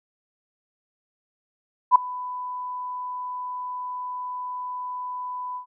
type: tone with ADSR envelope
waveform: sine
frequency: 997 Hz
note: B5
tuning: 16 cents sharp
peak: -7 dBFS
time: 1.91-5.66 s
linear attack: 45 ms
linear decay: 5 ms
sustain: -22 dB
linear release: 100 ms
effects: none